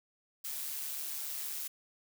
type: noise with amplitude modulation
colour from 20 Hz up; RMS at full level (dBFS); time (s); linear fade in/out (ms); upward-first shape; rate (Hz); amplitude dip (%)
blue; -37; 0.44-1.68; 10; sine; 144; 45
effects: none